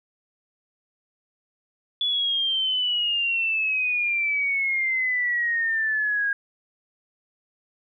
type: exponential sweep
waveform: sine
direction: down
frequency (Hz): 3439 to 1625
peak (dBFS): -21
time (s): 2.01-6.33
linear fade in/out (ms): 2
effects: none